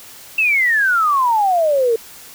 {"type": "exponential sweep", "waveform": "sine", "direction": "down", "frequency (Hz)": [2703, 443.2], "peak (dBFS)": -12, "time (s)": [0.38, 1.96], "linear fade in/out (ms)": 5, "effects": ["white hiss -39 dBFS RMS until 2.34 s"]}